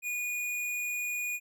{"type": "tone", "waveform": "square", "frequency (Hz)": 2452, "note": "D#7", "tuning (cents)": -26, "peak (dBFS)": -32, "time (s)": [0.02, 1.4], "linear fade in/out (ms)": 50, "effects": []}